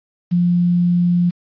sine tone with quantisation, 175.4 Hz, F3, 8 cents sharp, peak -12 dBFS, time 0.31-1.31 s, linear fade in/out 20 ms, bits 7, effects resampled to 11025 Hz

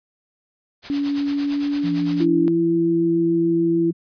white noise with tremolo, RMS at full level -31 dBFS, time 0.82-2.27 s, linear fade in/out 50 ms, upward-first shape sine, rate 8.8 Hz, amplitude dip 70%
sine tone with pitch glide, 284.2 to 289.5 Hz, C#4 to D4, +43 to -25 cents, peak -19 dBFS, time 0.9-2.48 s, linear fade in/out 0 ms, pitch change +32 cents, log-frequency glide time 1.3-2.08 s
sine tone with vibrato, 170 Hz, F3, 46 cents flat, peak -24 dBFS, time 1.83-3.93 s, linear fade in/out 20 ms, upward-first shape triangle, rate 6.8 Hz, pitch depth 22 cents each way
sine tone, 334 Hz, E4, 23 cents sharp, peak -16 dBFS, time 2.2-3.91 s, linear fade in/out 10 ms
effects resampled to 11025 Hz

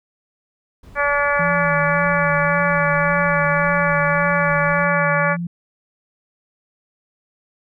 brown noise, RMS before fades -40 dBFS, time 0.83-4.85 s, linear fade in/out 5 ms
harmonic tone, 286.9 Hz, D4, 40 cents flat, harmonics 2 / 3 / 4 / 5 / 6 / 7 / 8, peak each -21 / -26 / -22 / -23 / -22 / -28 / -26 dBFS, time 0.95-5.37 s, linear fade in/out 50 ms
sine tone with vibrato, 165.3 Hz, E3, 5 cents sharp, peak -22 dBFS, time 1.39-5.47 s, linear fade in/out 5 ms, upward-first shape sine, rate 1.8 Hz, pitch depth 72 cents each way
effects none

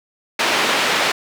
white band-pass noise, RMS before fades -18 dBFS, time 0.39-1.12 s, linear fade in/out 5 ms, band 250 to 3000 Hz, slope 12 dB/octave, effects none

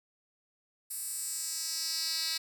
10% pulse tone with high-pass filter sweep, 324 Hz, E4, 30 cents flat, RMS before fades -35 dBFS, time 0.9-2.38 s, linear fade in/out 10 ms, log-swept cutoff 10000 to 3800 Hz, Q 2.3, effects none

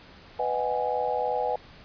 sine chord, G# minor seventh, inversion first, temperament just, 498.4 / 623 / 747.5 / 830.6 Hz, B4 / D#5 / F#5 / G#5, +16 / +2 / +17 / 0 cents, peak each -29 / -32 / -31 / -29 dBFS, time 0.39-1.56 s, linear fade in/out 5 ms, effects pink hiss -50 dBFS RMS until 1.84 s + resampled to 11025 Hz

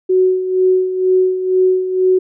sine tone with tremolo, 371.5 Hz, F#4, 7 cents sharp, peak -8 dBFS, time 0.09-2.19 s, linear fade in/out 10 ms, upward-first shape sine, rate 2.1 Hz, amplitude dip 65%, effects none

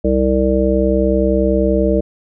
harmonic tone, 65.2 Hz, C2, 5 cents flat, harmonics 1 / 3 / 5 / 7 / 9, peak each -18 / -18 / -18 / -18 / -18 dBFS, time 0.04-2.01 s, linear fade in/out 10 ms, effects none

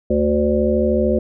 harmonic tone with a mistuned harmonic, 73.42 Hz, D2, in tune, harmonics 1 / 3 / 5 / 7 / 8, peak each -23 / -19 / -20 / -20 / -22 dBFS, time 0.1-1.19 s, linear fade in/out 5 ms, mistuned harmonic 3, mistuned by +16 cents, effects none

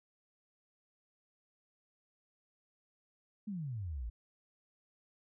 sine exponential sweep, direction down, 220 to 51.91 Hz, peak -37 dBFS, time 3.47-4.1 s, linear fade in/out 10 ms, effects none

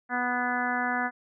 harmonic tone with a mistuned harmonic, 246.5 Hz, B3, 3 cents flat, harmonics 1 / 2 / 3 / 4 / 5 / 6 / 7 / 8, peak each -33 / -41 / -31 / -35 / -36 / -32 / -32 / -39 dBFS, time 0.09-1.11 s, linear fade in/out 50 ms, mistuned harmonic 8, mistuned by +36 cents, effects none

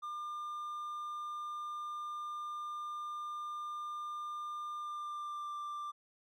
triangle tone with pitch glide, 1200 to 1182.8 Hz, D6 to D6, +37 to +12 cents, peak -37 dBFS, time 0.02-5.92 s, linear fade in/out 20 ms, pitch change -25 cents, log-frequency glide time 4.79-5.55 s, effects none

